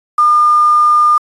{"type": "tone with quantisation", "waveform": "sine", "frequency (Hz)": 1209, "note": "D6", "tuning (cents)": 50, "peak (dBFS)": -6, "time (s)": [0.18, 1.18], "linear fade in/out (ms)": 5, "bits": 5, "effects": ["resampled to 24000 Hz"]}